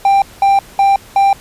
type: tone bursts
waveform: triangle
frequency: 790 Hz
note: G5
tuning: 13 cents sharp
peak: -5 dBFS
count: 4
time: 0.05-1.33 s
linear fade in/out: 2 ms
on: 170 ms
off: 200 ms
effects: pink hiss -39 dBFS RMS until 1.4 s + resampled to 32000 Hz